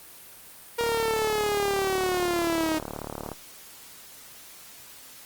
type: linear sweep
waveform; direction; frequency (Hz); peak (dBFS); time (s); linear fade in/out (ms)
sawtooth; down; 472.2 to 311.1; -20; 0.78-2.79; 10
type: click train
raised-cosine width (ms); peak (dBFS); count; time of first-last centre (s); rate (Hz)
1; -19; 93; 0.81-3.317; 36.7
effects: white hiss -47 dBFS RMS until 5.25 s + Opus 32 kbps